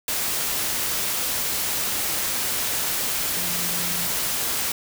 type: tone in noise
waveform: sine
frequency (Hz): 174.61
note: F3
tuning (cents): 0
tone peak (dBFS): -36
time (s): 3.37-4.07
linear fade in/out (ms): 2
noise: white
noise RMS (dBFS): -25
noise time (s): 0.08-4.72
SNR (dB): -14
effects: none